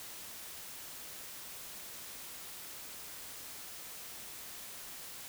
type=silence; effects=white hiss -47 dBFS RMS until 5.28 s